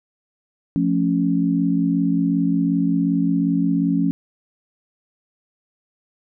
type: chord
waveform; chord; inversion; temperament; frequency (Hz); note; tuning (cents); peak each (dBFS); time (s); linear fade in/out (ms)
sine; F augmented; none; equal; 174.61 / 220 / 277.2; F3 / A3 / C#4; 0 / 0 / 0; -20 / -24 / -19; 0.76-4.11; 0
effects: none